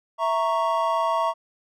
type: chord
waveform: triangle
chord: A# diminished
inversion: second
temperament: equal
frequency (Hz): 659.3 / 932.3 / 1108.7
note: E5 / A#5 / C#6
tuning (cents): 0 / 0 / 0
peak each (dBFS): -23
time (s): 0.18-1.34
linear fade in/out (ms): 50
effects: none